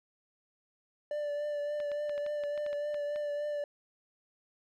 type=tone with vibrato; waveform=triangle; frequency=587.3 Hz; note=D5; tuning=in tune; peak=-30 dBFS; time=1.11-3.64 s; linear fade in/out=2 ms; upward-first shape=triangle; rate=3.5 Hz; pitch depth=26 cents each way
type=clicks; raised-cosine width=0.3 ms; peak=-31 dBFS; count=11; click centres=1.802 / 1.917 / 2.095 / 2.179 / 2.264 / 2.437 / 2.577 / 2.664 / 2.73 / 2.944 / 3.16 s
effects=none